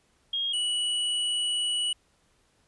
sine / square tone pair in turn, 3257 / 2941 Hz, G#7 / F#7, -34 / -11 cents, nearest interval major second, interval 177 cents, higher first, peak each -26 dBFS, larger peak neither, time 0.33-0.53 / 0.53-1.93 s, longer second, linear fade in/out 5 ms, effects pink hiss -67 dBFS RMS until 2.67 s + resampled to 24000 Hz

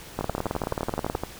two click trains, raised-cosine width 1 ms, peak -12 / -13 dBFS, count 19 / 13, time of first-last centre 0.19-1.153 / 0.21-1.236 s, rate 18.7 / 11.7 Hz, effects pink hiss -43 dBFS RMS until 1.39 s

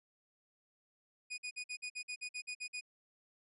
sawtooth tone bursts, 2470 Hz, D#7, 13 cents flat, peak -36 dBFS, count 12, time 1.3-2.811 s, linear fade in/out 20 ms, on 81 ms, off 49 ms, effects resampled to 24000 Hz

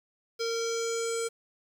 square tone with low-pass filter sweep, 459.6 Hz, A#4, 25 cents flat, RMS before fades -31 dBFS, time 0.39-1.29 s, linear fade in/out 20 ms, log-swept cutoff 5200 to 8400 Hz, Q 5.2, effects 9-bit

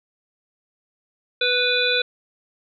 harmonic tone with a mistuned harmonic, 493.9 Hz, B4, in tune, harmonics 1 / 3 / 5 / 7 / 8, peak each -24 / -24 / -24 / -24 / -24 dBFS, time 1.41-2.02 s, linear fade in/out 5 ms, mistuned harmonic 7, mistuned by +27 cents, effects none

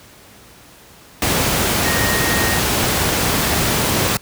sine tone in noise, 1864.7 Hz, A#6, in tune, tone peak -22 dBFS, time 1.85-2.59 s, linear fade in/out 2 ms, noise pink, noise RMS -17 dBFS, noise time 1.22-4.17 s, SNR -8 dB, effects pink hiss -44 dBFS RMS until 4.21 s + high-pass 60 Hz 12 dB/octave

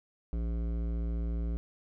sine tone with hard clipping, 57.2 Hz, A#1, 32 cents flat, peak -32 dBFS, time 0.33-1.57 s, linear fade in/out 0 ms, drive 14 dB, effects none

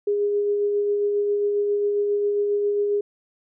sine tone with tremolo, 410 Hz, G#4, 22 cents flat, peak -18 dBFS, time 0.07-3.01 s, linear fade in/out 5 ms, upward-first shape sine, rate 7.4 Hz, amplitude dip 25%, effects none

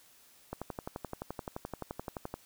click train, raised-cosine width 1 ms, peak -23 dBFS, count 22, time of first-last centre 0.53-2.34 s, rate 11.6 Hz, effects white hiss -61 dBFS RMS until 2.45 s

